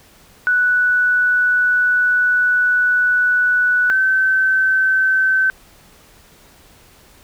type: tone pair in turn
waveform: sine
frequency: 1480 / 1536.6 Hz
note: F#6 / G6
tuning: 0 / -35 cents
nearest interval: minor second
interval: 65 cents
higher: second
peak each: -12 dBFS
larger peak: neither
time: 0.47-3.9 / 3.9-5.5 s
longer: first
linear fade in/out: 0 ms
effects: pink hiss -48 dBFS RMS until 7.23 s